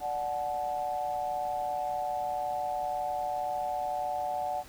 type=chord; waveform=sine; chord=D major; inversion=none; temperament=equal with one note detuned; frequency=587.3 / 740 / 861.9 Hz; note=D5 / F#5 / A5; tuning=0 / 0 / -36 cents; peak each=-37 / -31 / -37 dBFS; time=0-4.64 s; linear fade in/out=50 ms; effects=pink hiss -52 dBFS RMS until 4.68 s